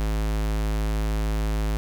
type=tone; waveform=square; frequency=53.2 Hz; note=G#1; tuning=42 cents sharp; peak=-23 dBFS; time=0-1.77 s; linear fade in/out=0 ms; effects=none